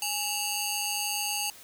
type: ring-modulated tone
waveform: 10% pulse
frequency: 1847 Hz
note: A#6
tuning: 16 cents flat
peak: -16 dBFS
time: 0.02-1.5 s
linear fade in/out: 2 ms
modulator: 1020 Hz
effects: white hiss -50 dBFS RMS until 1.63 s